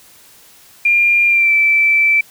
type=tone with pitch glide; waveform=sine; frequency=2400 to 2326 Hz; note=D7 to D7; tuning=+37 to -17 cents; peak=-9 dBFS; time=0.85-2.21 s; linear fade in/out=5 ms; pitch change=-54 cents; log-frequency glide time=1.27-1.53 s; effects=white hiss -45 dBFS RMS until 2.3 s